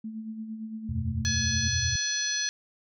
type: tone with tremolo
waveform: sine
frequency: 220 Hz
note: A3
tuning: in tune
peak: -32 dBFS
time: 0.04-1.68 s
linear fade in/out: 5 ms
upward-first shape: sine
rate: 8.8 Hz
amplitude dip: 50%
type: chord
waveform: sine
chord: E suspended second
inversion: none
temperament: just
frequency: 82.41 / 92.71 / 123.61 Hz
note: E2 / F#2 / B2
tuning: 0 / +4 / +2 cents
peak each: -32 dBFS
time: 0.89-1.96 s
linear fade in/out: 5 ms
type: harmonic tone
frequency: 847 Hz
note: G#5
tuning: 34 cents sharp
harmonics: 2 / 3 / 4 / 5 / 6 / 7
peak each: -33 / -41 / -36 / -32 / -41 / -30 dBFS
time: 1.25-2.49 s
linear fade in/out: 0 ms
effects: none